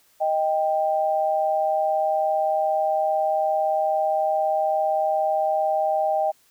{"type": "tone pair together", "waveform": "sine", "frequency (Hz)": [624.6, 787], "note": ["D#5", "G5"], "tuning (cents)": [7, 7], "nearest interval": "major third", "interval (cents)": 400, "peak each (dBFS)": -22, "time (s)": [0.2, 6.32], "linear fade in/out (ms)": 20, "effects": ["white hiss -60 dBFS RMS until 6.5 s"]}